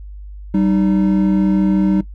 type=tone pair together; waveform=triangle; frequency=193.2 / 307 Hz; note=G3 / D#4; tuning=-25 / -23 cents; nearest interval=minor sixth; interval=802 cents; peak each=-11 / -15 dBFS; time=0.54-2.01 s; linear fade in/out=5 ms; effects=noise-tail reverb RT60 0.1 s tail -17 dB re dry + added 50 Hz sine -30 dBFS peak until 2.14 s